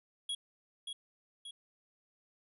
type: tone with echo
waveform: square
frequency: 3322 Hz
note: G#7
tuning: in tune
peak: -35 dBFS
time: 0.29-0.35 s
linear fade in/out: 5 ms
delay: 580 ms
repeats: 2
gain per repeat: -5 dB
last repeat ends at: 1.51 s
effects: resampled to 32000 Hz